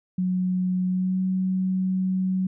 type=tone with pitch glide; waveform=sine; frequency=183.4 to 186.93 Hz; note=F#3 to F#3; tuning=-15 to +18 cents; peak=-21 dBFS; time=0.18-2.47 s; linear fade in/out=5 ms; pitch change=+33 cents; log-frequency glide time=0.87-1.2 s; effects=none